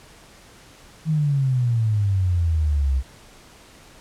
sine exponential sweep, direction down, 161 to 64 Hz, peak -17 dBFS, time 1.05-3.03 s, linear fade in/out 50 ms, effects pink hiss -48 dBFS RMS until 4 s + low-pass 10000 Hz 12 dB/octave

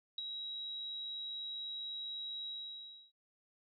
sine tone with ADSR envelope, 3852 Hz, B7, 44 cents flat, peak -34 dBFS, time 0.18-3.12 s, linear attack 3 ms, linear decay 16 ms, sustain -6 dB, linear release 640 ms, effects none

